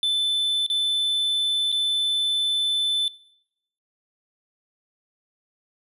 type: tone with dropouts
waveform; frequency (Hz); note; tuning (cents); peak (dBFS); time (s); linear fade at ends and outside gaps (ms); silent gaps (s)
triangle; 3520; A7; 0; -18; 0.03-3.08; 1; 0.664-0.7 / 1.718-1.725
effects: noise-tail reverb RT60 0.8 s tail -23 dB re dry + resampled to 32000 Hz